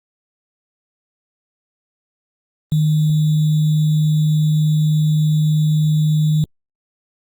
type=tone with sample-and-hold; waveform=sine; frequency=153.9 Hz; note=D#3; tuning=19 cents flat; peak=-12 dBFS; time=2.72-6.44 s; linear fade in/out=0 ms; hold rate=3675 Hz; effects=Opus 24 kbps